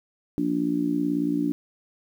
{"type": "harmonic tone", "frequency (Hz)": 58.27, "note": "A#1", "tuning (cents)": 0, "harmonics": [3, 4, 5, 6], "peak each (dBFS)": [-31, -31, -23, -34], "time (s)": [0.38, 1.52], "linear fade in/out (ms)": 0, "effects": ["9-bit"]}